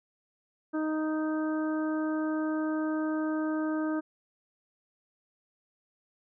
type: harmonic tone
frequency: 311.1 Hz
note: D#4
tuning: in tune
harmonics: 1 / 2 / 3 / 4 / 5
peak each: -28 / -37 / -43 / -41 / -42 dBFS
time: 0.73-4.01 s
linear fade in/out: 20 ms
effects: none